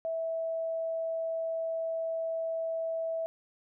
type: tone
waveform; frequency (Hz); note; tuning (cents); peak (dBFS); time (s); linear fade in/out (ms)
sine; 654; E5; -14; -30; 0.05-3.26; 0
effects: none